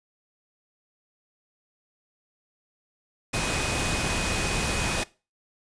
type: tone in noise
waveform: sine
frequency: 2503 Hz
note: D#7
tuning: 10 cents sharp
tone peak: -34 dBFS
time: 3.33-5.04 s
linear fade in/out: 10 ms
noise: pink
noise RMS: -27 dBFS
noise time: 3.33-5.04 s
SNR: -10 dB
effects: noise-tail reverb RT60 0.3 s tail -20 dB re dry + resampled to 22050 Hz